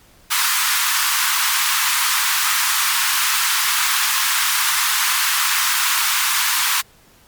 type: high-pass noise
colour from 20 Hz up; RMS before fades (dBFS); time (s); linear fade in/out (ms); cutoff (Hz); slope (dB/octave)
pink; -18; 0.3-6.82; 20; 980; 48
effects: pink hiss -51 dBFS RMS until 7.27 s + MP3 96 kbps